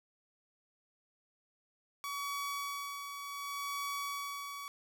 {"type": "tone with tremolo", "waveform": "sawtooth", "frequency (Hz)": 1133, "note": "C#6", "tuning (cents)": 37, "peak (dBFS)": -32, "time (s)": [2.04, 4.68], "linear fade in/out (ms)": 0, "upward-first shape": "sine", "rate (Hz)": 0.68, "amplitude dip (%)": 50, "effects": []}